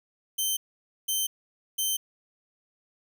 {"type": "tone bursts", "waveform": "10% pulse", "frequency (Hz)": 3100, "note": "G7", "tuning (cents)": -20, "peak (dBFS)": -17, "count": 3, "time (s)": [0.38, 1.97], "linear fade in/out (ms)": 10, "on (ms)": 190, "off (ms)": 510, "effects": []}